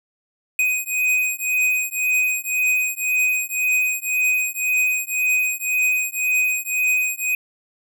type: beating tone pair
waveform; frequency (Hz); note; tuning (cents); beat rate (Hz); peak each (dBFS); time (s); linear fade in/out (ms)
square; 2500 / 2501.9; D#7 / D#7; +8 / +9; 1.9; -22; 0.59-7.35; 2
effects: none